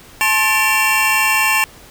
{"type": "tone cluster", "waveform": "square", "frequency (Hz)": [862, 1066, 1762, 2318, 2742], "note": ["A5", "C6", "A6", "D7", "F7"], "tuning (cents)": [-36, 32, 2, -23, -32], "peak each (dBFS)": [-22, -21, -20, -20, -18], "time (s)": [0.21, 1.64], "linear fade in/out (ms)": 0, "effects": ["pink hiss -42 dBFS RMS until 1.9 s"]}